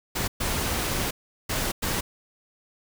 pink noise bursts at uneven times, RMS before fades -27 dBFS, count 4, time 0.15-0.28 / 0.4-1.11 / 1.49-1.72 / 1.82-2.01 s, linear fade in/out 10 ms, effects none

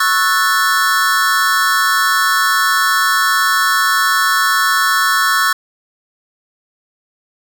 square chord, F# minor seventh, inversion second, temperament equal with one note detuned, 1103 / 1318.5 / 1480 / 1760 Hz, C#6 / E6 / F#6 / A6, -9 / 0 / 0 / 0 cents, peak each -18 dBFS, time 0-5.53 s, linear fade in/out 5 ms, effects 7-bit

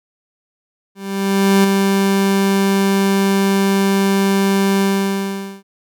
30% pulse tone with ADSR envelope, 196 Hz, G3, in tune, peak -6 dBFS, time 0.95-5.63 s, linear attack 690 ms, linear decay 9 ms, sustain -4 dB, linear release 810 ms, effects none

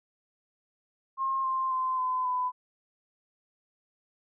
sine tone with pitch steps, 1069 / 1051.8 / 1035 / 1018.4 / 1002 Hz, C6 / C6 / C6 / C6 / B5, +37 / +9 / -19 / -47 / +25 cents, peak -26 dBFS, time 1.17-2.52 s, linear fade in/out 50 ms, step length 270 ms, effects none

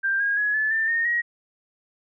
sine tone with pitch steps, 1583 / 1631.3 / 1681 / 1732.3 / 1785.1 / 1839.5 / 1895.6 Hz, G6 / G#6 / G#6 / A6 / A6 / A#6 / A#6, +17 / -31 / +20 / -27 / +25 / -24 / +28 cents, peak -20 dBFS, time 0.03-1.22 s, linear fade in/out 20 ms, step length 170 ms, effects none

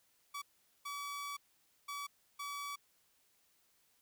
sawtooth tone bursts at uneven times, 1143 Hz, D6, 47 cents flat, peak -37 dBFS, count 4, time 0.34-0.42 / 0.85-1.37 / 1.88-2.07 / 2.39-2.76 s, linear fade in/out 10 ms, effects white hiss -73 dBFS RMS until 4.01 s

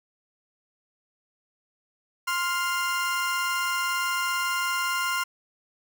30% pulse tone pair together, 1046.5 / 1401.3 Hz, C6 / F6, 0 / +5 cents, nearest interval perfect fourth, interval 505 cents, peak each -25 dBFS, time 2.27-5.24 s, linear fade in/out 10 ms, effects none

